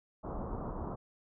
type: low-pass noise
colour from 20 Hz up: pink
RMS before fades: -39 dBFS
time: 0.23-0.96 s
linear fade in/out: 20 ms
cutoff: 1200 Hz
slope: 48 dB/octave
effects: none